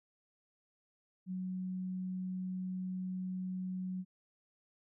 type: tone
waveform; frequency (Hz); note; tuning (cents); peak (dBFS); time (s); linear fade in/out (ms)
sine; 185; F#3; 0; -36; 1.26-4.05; 50
effects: none